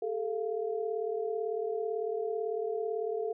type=tone cluster; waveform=sine; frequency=406.6 / 444.6 / 695 Hz; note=G#4 / A4 / F5; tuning=-37 / +18 / -9 cents; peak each=-36 / -32 / -40 dBFS; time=0.02-3.33 s; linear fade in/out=5 ms; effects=none